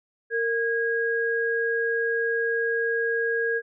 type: tone pair together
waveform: sine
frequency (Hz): 460.8 / 1640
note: A#4 / G#6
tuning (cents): -20 / -22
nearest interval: octave + minor seventh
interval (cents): 2198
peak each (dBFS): -25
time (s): 0.3-3.62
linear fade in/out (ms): 50
effects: none